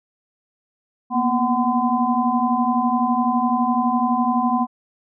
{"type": "tone cluster", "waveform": "sine", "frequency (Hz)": [234.6, 246.5, 748, 1020], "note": ["A#3", "B3", "F#5", "C6"], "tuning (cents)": [11, -3, 19, -44], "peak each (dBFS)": -22, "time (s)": [1.1, 4.67], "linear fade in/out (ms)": 50, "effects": []}